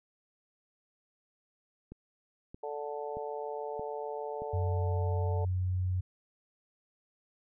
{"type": "click train", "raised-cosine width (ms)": 3, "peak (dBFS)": -32, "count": 5, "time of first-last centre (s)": [1.92, 4.42], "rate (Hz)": 1.6}
{"type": "harmonic tone", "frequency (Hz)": 146.6, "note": "D3", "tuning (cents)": -3, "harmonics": [3, 4, 5, 6], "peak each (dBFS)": [-38, -41, -43, -42], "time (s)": [2.63, 5.45], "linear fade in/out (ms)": 5}
{"type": "tone", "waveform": "sine", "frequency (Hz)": 91.8, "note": "F#2", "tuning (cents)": -13, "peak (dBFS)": -28, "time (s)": [4.53, 6.01], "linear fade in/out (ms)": 10}
{"effects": []}